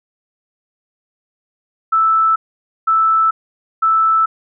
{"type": "tone bursts", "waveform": "sine", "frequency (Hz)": 1317, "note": "E6", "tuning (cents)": -2, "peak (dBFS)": -10, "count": 3, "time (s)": [1.92, 4.26], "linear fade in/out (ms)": 10, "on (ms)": 440, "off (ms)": 510, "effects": []}